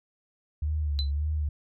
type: tone with vibrato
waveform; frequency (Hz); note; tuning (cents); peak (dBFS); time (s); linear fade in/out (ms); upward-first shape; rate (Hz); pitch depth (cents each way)
sine; 73.42; D2; 0; -25; 0.62-1.49; 5; sine; 1.8; 83
type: tone with exponential decay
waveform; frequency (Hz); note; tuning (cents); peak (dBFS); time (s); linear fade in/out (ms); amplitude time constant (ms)
sine; 4024; B7; +32; -26; 0.99-1.11; 0; 26
effects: none